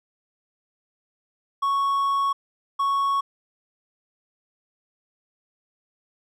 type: tone pair in turn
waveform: triangle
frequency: 1108.7 / 1108.7 Hz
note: C#6 / C#6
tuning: 0 / 0 cents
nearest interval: unison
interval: 0 cents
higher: neither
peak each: -18 / -18 dBFS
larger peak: neither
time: 1.62-2.33 / 2.79-3.21 s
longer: first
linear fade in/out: 10 ms
effects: none